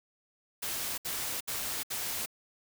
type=noise bursts; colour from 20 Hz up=white; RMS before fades=-35 dBFS; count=4; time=0.62-2.261 s; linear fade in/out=10 ms; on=360 ms; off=67 ms; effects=none